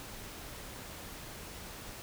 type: silence
effects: pink hiss -46 dBFS RMS until 2.02 s

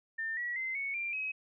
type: tone with pitch steps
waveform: sine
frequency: 1800 / 1929.2 / 2068 / 2216 / 2375 / 2546 Hz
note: A6 / B6 / C7 / C#7 / D7 / D#7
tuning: +39 / -41 / -21 / -1 / +19 / +39 cents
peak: -33 dBFS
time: 0.18-1.32 s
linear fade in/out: 10 ms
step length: 190 ms
effects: none

